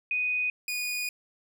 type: tone pair in turn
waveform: sine / sawtooth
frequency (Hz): 2489 / 2462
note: D#7 / D#7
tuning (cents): 0 / -19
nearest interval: unison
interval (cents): 19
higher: first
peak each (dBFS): -25 / -26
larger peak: first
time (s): 0.11-0.5 / 0.68-1.09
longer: second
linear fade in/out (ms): 2
effects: none